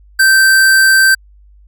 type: tone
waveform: square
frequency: 1558 Hz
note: G6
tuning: 11 cents flat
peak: -6 dBFS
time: 0.19-1.15 s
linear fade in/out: 10 ms
effects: added 50 Hz sine -40 dBFS peak until 1.67 s + MP3 96 kbps